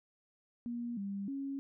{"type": "tone with pitch steps", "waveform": "sine", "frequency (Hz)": [238, 198.6, 275], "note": ["A#3", "G3", "C#4"], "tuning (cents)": [36, 23, -14], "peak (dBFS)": -36, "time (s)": [0.66, 1.59], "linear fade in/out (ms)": 0, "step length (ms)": 310, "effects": []}